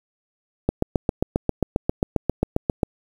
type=click train; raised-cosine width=2 ms; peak=-5 dBFS; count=17; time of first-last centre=0.69-2.832 s; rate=7.47 Hz; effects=7-bit